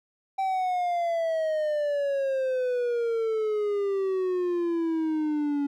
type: exponential sweep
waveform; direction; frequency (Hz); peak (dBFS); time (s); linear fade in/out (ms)
triangle; down; 777 to 282.2; -22; 0.38-5.67; 10
effects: none